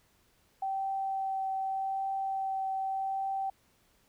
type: tone with vibrato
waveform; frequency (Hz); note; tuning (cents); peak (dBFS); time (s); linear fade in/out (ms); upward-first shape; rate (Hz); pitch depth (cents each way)
sine; 773; G5; -24; -30; 0.62-3.5; 5; triangle; 0.84; 10
effects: pink hiss -68 dBFS RMS until 4.08 s